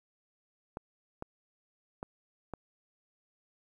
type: clicks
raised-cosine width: 1 ms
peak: -24 dBFS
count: 4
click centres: 0.771 / 1.224 / 2.029 / 2.537 s
effects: 10-bit